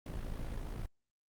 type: noise with amplitude modulation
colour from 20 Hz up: brown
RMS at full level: -37 dBFS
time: 0.06-0.86 s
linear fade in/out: 2 ms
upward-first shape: sine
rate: 54.6 Hz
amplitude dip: 55%
effects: Opus 24 kbps